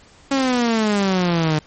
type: exponential sweep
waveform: sawtooth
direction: down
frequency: 277.2 to 151 Hz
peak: -12 dBFS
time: 0.31-1.59 s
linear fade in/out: 5 ms
effects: pink hiss -49 dBFS RMS until 1.66 s + MP3 32 kbps